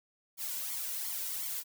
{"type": "noise with flanger", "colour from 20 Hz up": "blue", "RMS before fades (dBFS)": -37, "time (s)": [0.37, 1.64], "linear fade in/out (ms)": 50, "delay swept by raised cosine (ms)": [0.9, 2.1], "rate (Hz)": 2.8, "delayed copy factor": 0.75, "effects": []}